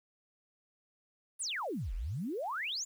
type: exponential two-way sweep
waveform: sine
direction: down then up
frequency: 10940 to 37.22 to 7360 Hz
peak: -34 dBFS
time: 1.39-2.85 s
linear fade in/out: 20 ms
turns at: 1.94 s
effects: 10-bit